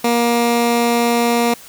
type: tone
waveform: 15% pulse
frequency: 236.3 Hz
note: A#3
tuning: 24 cents sharp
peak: -7 dBFS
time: 0.04-1.54 s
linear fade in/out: 5 ms
effects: white hiss -40 dBFS RMS until 1.68 s